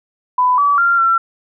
sine tone with pitch steps, 999 / 1147 / 1386 / 1353 Hz, B5 / D6 / F6 / E6, +20 / -41 / -14 / +45 cents, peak -10 dBFS, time 0.38-1.18 s, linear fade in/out 5 ms, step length 200 ms, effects none

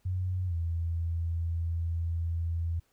sine tone with pitch glide, 91.7 to 83.6 Hz, F#2 to E2, -15 to +25 cents, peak -28 dBFS, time 0.05-2.8 s, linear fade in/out 10 ms, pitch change -160 cents, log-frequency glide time 0.47-0.54 s, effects pink hiss -71 dBFS RMS until 2.92 s

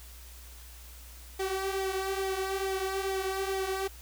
sawtooth tone with flanger, 384.6 Hz, G4, 33 cents flat, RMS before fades -32 dBFS, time 1.39-3.88 s, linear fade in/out 10 ms, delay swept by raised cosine 0.7 to 4.9 ms, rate 2.3 Hz, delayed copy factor -0.6, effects added 60 Hz sine -47 dBFS peak until 4.01 s + white hiss -52 dBFS RMS until 4.01 s

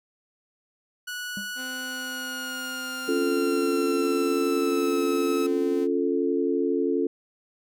sawtooth tone with pitch glide, 1470 to 1294.6 Hz, F#6 to E6, -12 to -32 cents, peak -28 dBFS, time 1.07-5.47 s, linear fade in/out 10 ms, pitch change -220 cents, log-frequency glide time 1.83-5.02 s
triangle tone with exponential decay, 200 Hz, G3, 35 cents sharp, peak -28 dBFS, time 1.37-1.55 s, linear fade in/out 2 ms, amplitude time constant 37 ms
sawtooth tone, 258 Hz, C4, 24 cents flat, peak -34 dBFS, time 1.55-5.88 s, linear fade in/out 50 ms
sine chord, Db augmented, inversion none, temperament equal, 277.2 / 349.2 / 440 Hz, Db4 / F4 / A4, 0 / 0 / 0 cents, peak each -26 dBFS, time 3.08-7.07 s, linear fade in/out 5 ms
effects none

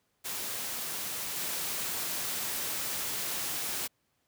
white noise with level steps, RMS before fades -36 / -34 dBFS, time 0.24-3.88 s, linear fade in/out 20 ms, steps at 1.36 s, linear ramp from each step 2 ms, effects pink hiss -75 dBFS RMS until 4.27 s + high-pass 80 Hz 12 dB/octave

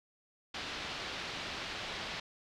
white low-pass noise, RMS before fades -41 dBFS, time 0.54-2.2 s, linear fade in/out 5 ms, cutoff 4300 Hz, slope 24 dB/octave, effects none

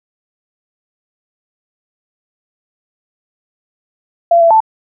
sine tone with pitch steps, 682 / 670 / 881 Hz, F5 / E5 / A5, -41 / +28 / +2 cents, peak -5 dBFS, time 4.31-4.604 s, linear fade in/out 5 ms, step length 98 ms, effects none

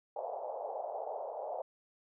white band-pass noise, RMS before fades -40 dBFS, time 0.16-1.62 s, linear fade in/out 5 ms, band 500 to 800 Hz, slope 48 dB/octave, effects none

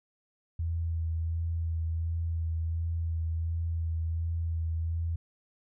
sine tone with vibrato, 82.41 Hz, E2, in tune, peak -28 dBFS, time 0.59-5.16 s, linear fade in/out 5 ms, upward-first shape sine, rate 1.4 Hz, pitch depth 19 cents each way, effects none

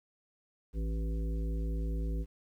harmonic tone with a mistuned harmonic, 55 Hz, A1, in tune, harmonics 1 / 3 / 5 / 7 / 9, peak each -31 / -41 / -45 / -48 / -50 dBFS, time 0.73-2.26 s, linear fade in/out 50 ms, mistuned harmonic 9, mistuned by -16 cents, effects 11-bit

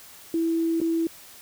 sine tone with dropouts, 329.6 Hz, E4, in tune, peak -21 dBFS, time 0.34-1.07 s, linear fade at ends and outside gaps 2 ms, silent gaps 0.803-0.814 s, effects white hiss -47 dBFS RMS until 1.41 s

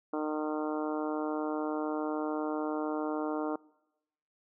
harmonic tone, 153 Hz, D#3, 29 cents flat, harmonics 2 / 3 / 4 / 5 / 6 / 7 / 8 / 9, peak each -33 / -37 / -39 / -41 / -43 / -44 / -45 / -46 dBFS, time 0.13-3.56 s, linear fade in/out 5 ms, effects noise-tail reverb RT60 0.9 s tail -23 dB re dry

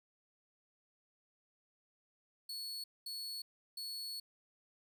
40% pulse tone bursts at uneven times, 4400 Hz, C#8, 14 cents flat, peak -40 dBFS, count 3, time 2.49-2.84 / 3.06-3.42 / 3.77-4.2 s, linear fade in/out 5 ms, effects none

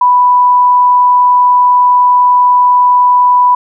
sine tone, 989 Hz, B5, 2 cents sharp, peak -4 dBFS, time 0.01-3.55 s, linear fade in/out 5 ms, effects none

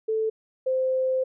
sine tone pair in turn, 440 / 519.5 Hz, A4 / C5, 0 / -12 cents, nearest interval minor third, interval 288 cents, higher second, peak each -22 / -21 dBFS, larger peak second, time 0.08-0.3 / 0.66-1.24 s, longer second, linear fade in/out 10 ms, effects none

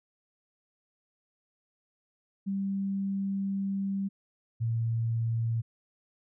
sine tone pair in turn, 196 / 114.67 Hz, G3 / A#2, 0 / -28 cents, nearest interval major sixth, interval 928 cents, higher first, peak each -28 / -26 dBFS, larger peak second, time 2.46-4.09 / 4.6-5.62 s, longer first, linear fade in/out 20 ms, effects none

